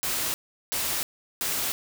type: noise bursts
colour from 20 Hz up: white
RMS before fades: -28 dBFS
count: 3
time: 0.03-1.72 s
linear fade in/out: 0 ms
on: 310 ms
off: 380 ms
effects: none